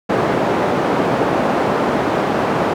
white band-pass noise, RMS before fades -17 dBFS, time 0.09-2.74 s, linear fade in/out 10 ms, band 160 to 740 Hz, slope 12 dB/octave, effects none

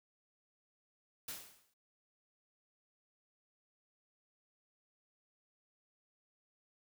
white noise with exponential decay, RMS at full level -41 dBFS, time 1.28-1.74 s, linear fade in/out 5 ms, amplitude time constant 98 ms, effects none

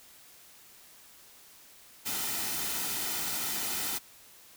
white noise with comb filter, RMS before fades -33 dBFS, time 2.05-3.99 s, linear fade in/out 20 ms, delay 1.8 ms, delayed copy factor -0.5, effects white hiss -55 dBFS RMS until 4.56 s

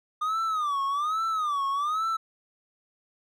triangle tone with vibrato, 1209 Hz, D6, 50 cents sharp, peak -23 dBFS, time 0.21-2.17 s, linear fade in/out 10 ms, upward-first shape sine, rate 1.2 Hz, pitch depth 170 cents each way, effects none

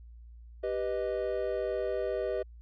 triangle chord, G augmented, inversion none, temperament equal, 392 / 493.9 / 622.3 Hz, G4 / B4 / D#5, 0 / 0 / 0 cents, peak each -32 dBFS, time 0.63-2.43 s, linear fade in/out 10 ms, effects added 58 Hz sine -47 dBFS peak until 2.61 s + resampled to 11025 Hz

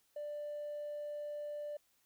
sine tone with hard clipping, 590 Hz, D5, 8 cents sharp, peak -40 dBFS, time 0.16-1.77 s, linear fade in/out 5 ms, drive 1 dB, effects white hiss -74 dBFS RMS until 2.05 s

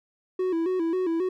triangle tone with vibrato, 349.5 Hz, F4, 1 cent sharp, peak -21 dBFS, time 0.39-1.29 s, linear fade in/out 5 ms, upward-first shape square, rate 3.7 Hz, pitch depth 100 cents each way, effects none

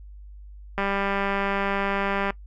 click train, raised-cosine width 0.5 ms, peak -11 dBFS, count 303, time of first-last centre 0.78-2.305 s, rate 198 Hz, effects noise-tail reverb RT60 0.1 s tail -21 dB re dry + added 50 Hz sine -40 dBFS peak until 2.46 s

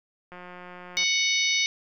click train, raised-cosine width 0.5 ms, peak -28 dBFS, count 129, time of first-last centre 0.32-1.035 s, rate 179 Hz
harmonic tone, 741 Hz, F#5, 2 cents sharp, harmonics 3 / 4 / 5 / 6 / 7 / 8, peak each -25 / -31 / -27 / -32 / -33 / -30 dBFS, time 0.97-1.66 s, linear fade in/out 0 ms
effects none

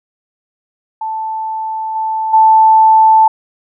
sine tone with level steps, 880 Hz, A5, in tune, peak -17 / -14 / -4 dBFS, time 1.01-3.28 s, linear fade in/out 5 ms, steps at 1.95 / 2.33 s, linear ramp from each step 10 ms, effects none

